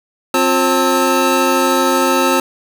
square tone cluster, 263 / 354.9 / 535 / 892 / 1302 Hz, C4 / F4 / C5 / A5 / E6, +9 / +28 / +38 / +23 / -22 cents, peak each -19 dBFS, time 0.34-2.4 s, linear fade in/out 2 ms, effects none

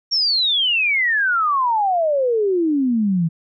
sine exponential sweep, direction down, 5610 to 158.5 Hz, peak -15 dBFS, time 0.11-3.29 s, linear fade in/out 20 ms, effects none

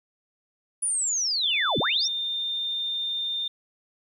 sine linear two-way sweep, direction down then up, 9900 to 92.5 to 5910 Hz, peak -23 dBFS, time 0.82-2.08 s, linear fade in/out 10 ms, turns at 1.79 s
sine tone with pitch glide, 3510 to 3613 Hz, A7 to A7, -5 to +45 cents, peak -26 dBFS, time 1.43-3.48 s, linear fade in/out 5 ms, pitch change +50 cents, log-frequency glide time 1.77-1.83 s
effects 10-bit

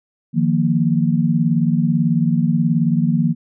sine chord, Eb suspended second, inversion none, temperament equal with one note detuned, 155.56 / 174.01 / 233.1 Hz, Eb3 / F3 / Bb3, 0 / -6 / 0 cents, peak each -18 dBFS, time 0.33-3.35 s, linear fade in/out 50 ms, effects none

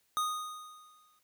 square tone with exponential decay, 1239 Hz, D#6, 8 cents flat, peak -28 dBFS, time 0.17-1.19 s, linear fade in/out 0 ms, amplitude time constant 220 ms, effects white hiss -73 dBFS RMS until 1.23 s

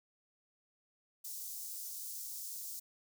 white high-pass noise, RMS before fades -44 dBFS, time 1.24-2.8 s, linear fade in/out 10 ms, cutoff 5300 Hz, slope 24 dB/octave, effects none

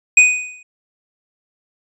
square tone with exponential decay, 2489 Hz, D#7, in tune, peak -4 dBFS, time 0.17-0.63 s, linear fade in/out 5 ms, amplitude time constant 100 ms, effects resampled to 22050 Hz

